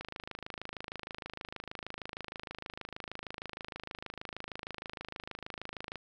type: click train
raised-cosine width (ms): 0.3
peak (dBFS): -24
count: 158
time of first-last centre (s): 0.01-5.957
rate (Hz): 26.4
effects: none